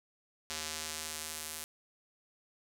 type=tone with band-pass filter sweep; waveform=square; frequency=78.1 Hz; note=D#2; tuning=7 cents sharp; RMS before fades=-41 dBFS; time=0.5-1.64 s; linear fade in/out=0 ms; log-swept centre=6100 to 11000 Hz; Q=0.87; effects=none